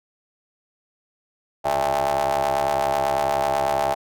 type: ring-modulated tone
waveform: 30% pulse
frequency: 70.1 Hz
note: C#2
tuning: 20 cents sharp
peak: -14 dBFS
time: 1.64-3.95 s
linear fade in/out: 20 ms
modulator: 732 Hz
effects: none

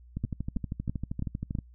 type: two click trains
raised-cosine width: 5 ms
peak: -18 / -20 dBFS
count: 5 / 19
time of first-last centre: 0.24-1.551 / 0.17-1.587 s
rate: 3.05 / 12.7 Hz
effects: noise-tail reverb RT60 0.1 s tail -26 dB re dry + added 60 Hz sine -50 dBFS peak until 1.74 s

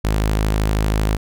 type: tone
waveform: sawtooth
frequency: 52.8 Hz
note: G#1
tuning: 29 cents sharp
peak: -12 dBFS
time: 0.04-1.17 s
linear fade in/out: 10 ms
effects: none

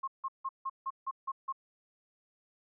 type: tone bursts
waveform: sine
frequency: 1073 Hz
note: C6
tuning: 43 cents sharp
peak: -32 dBFS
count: 8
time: 0.03-1.526 s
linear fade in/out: 10 ms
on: 47 ms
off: 160 ms
effects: none

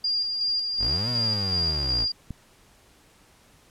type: tone with tremolo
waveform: sine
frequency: 4804 Hz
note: D8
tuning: 38 cents sharp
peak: -22 dBFS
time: 0.04-2.12 s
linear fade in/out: 5 ms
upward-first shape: square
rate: 2.7 Hz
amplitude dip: 35%
type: linear two-way sweep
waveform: 30% pulse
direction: up then down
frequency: 36 to 123.47 to 52 Hz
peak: -26 dBFS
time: 0.78-2.07 s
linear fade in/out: 50 ms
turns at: 1.09 s
type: click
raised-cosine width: 5 ms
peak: -21 dBFS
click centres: 2.307 s
effects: pink hiss -57 dBFS RMS until 3.7 s + low-pass 12000 Hz 12 dB/octave

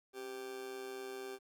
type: tone with amplitude modulation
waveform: 40% pulse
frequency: 392 Hz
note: G4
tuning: in tune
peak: -39 dBFS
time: 0.13-1.39 s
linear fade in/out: 50 ms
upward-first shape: sine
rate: 124 Hz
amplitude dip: 65%
effects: 12-bit

